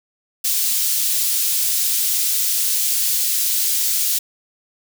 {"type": "high-pass noise", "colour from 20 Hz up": "white", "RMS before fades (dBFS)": -19, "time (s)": [0.44, 4.19], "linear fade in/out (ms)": 10, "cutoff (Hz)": 4100, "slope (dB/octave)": 12, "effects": []}